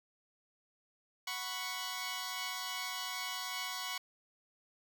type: chord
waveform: 10% pulse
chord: F# suspended fourth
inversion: none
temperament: equal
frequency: 740 / 987.8 / 1108.7 Hz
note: F#5 / B5 / C#6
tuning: 0 / 0 / 0 cents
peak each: -36 / -34 / -32 dBFS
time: 1.27-3.98 s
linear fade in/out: 5 ms
effects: none